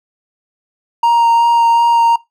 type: tone with vibrato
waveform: triangle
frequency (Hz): 933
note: A#5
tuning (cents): +1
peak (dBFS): -6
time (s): 1.03-2.16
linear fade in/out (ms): 5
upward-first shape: sine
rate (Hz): 2.7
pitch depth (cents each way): 11
effects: noise-tail reverb RT60 0.2 s tail -21 dB re dry